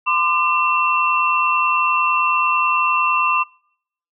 sine tone cluster, 1027 / 1196 / 2705 Hz, C6 / D6 / E7, -33 / +31 / +44 cents, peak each -19 dBFS, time 0.06-3.44 s, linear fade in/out 20 ms, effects noise-tail reverb RT60 0.7 s tail -26 dB re dry

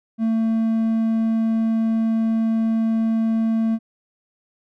triangle tone, 224.3 Hz, A3, 34 cents sharp, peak -15 dBFS, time 0.18-3.79 s, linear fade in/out 50 ms, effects none

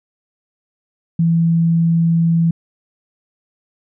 sine tone, 166.4 Hz, E3, 17 cents sharp, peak -11 dBFS, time 1.19-2.51 s, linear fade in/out 5 ms, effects none

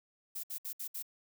violet noise bursts, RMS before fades -40 dBFS, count 5, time 0.35-1.027 s, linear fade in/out 10 ms, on 85 ms, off 63 ms, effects none

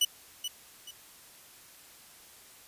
sawtooth tone with echo, 2960 Hz, F#7, in tune, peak -19 dBFS, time 0.01-0.05 s, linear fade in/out 5 ms, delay 430 ms, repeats 2, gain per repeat -10 dB, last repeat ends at 0.91 s, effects white hiss -54 dBFS RMS until 2.67 s + resampled to 32000 Hz

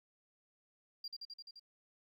sine tone with echo, 4765 Hz, D8, 24 cents sharp, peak -39 dBFS, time 1.04-1.08 s, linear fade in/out 5 ms, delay 86 ms, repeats 6, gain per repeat -2 dB, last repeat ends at 1.596 s, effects tanh soft clip ceiling -38 dBFS + 13-bit

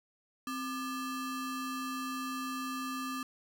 square ring-modulated tone, 728 Hz, F#5, 28 cents flat, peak -33 dBFS, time 0.47-3.23 s, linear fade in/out 2 ms, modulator 467 Hz, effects none

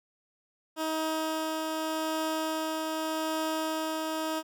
15% pulse tone with tremolo, 316.6 Hz, D#4, 30 cents sharp, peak -22 dBFS, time 0.76-4.43 s, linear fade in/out 50 ms, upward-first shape triangle, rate 0.84 Hz, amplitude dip 25%, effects none

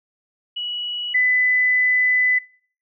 sine tone pair in turn, 2930 / 2002 Hz, F#7 / B6, -18 / +23 cents, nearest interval perfect fifth, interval 659 cents, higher first, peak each -24 / -14 dBFS, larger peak second, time 0.56-1.14 / 1.14-2.39 s, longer second, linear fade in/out 10 ms, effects noise-tail reverb RT60 0.5 s tail -24 dB re dry

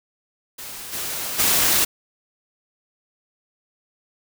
white noise with level steps, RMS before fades -35 / -28 / -18 dBFS, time 0.58-1.85 s, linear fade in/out 10 ms, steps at 0.92 / 1.38 s, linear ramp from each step 20 ms, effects none

